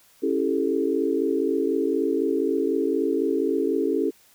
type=chord; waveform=sine; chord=A dominant seventh; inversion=first; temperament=just; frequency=275 / 330 / 396 / 440 Hz; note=C#4 / E4 / G4 / A4; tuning=-14 / +2 / +18 / 0 cents; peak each=-26 dBFS; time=0.22-4.11 s; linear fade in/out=20 ms; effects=white hiss -57 dBFS RMS until 4.34 s